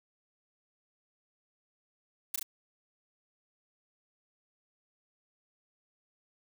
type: noise with echo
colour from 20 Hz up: blue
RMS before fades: -31 dBFS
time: 2.34-2.36 s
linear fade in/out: 5 ms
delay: 35 ms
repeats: 2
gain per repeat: -2 dB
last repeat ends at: 2.43 s
effects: none